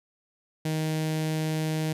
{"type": "tone with notch filter", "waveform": "sawtooth", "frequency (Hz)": 156.8, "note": "D#3", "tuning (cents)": 14, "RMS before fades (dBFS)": -28, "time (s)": [0.65, 1.93], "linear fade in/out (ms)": 5, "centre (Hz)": 1200, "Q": 1.5, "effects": ["resampled to 32000 Hz"]}